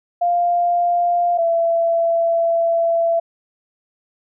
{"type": "tone pair in turn", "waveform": "sine", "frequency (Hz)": [698.5, 670.6], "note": ["F5", "E5"], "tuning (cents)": [0, 30], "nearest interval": "minor second", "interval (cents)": 70, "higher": "first", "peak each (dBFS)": -14, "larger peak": "neither", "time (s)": [[0.21, 1.38], [1.38, 3.2]], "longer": "second", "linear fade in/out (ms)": 10, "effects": []}